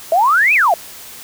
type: exponential two-way sweep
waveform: sine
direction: up then down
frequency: 629 to 2637 to 629 Hz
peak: -9 dBFS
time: 0.12-0.74 s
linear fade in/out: 2 ms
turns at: 0.54 s
effects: white hiss -35 dBFS RMS until 1.23 s